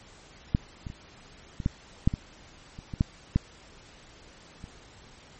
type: clicks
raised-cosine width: 5 ms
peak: -9 / -23 / -27 / -21 / -11 / -7 / -17 / -29 / -22 / -9 / -9 / -28 dBFS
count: 12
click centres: 0.549 / 0.868 / 0.901 / 1.602 / 1.661 / 2.075 / 2.139 / 2.789 / 2.938 / 3.009 / 3.36 / 4.641 s
effects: pink hiss -52 dBFS RMS until 5.39 s + MP3 32 kbps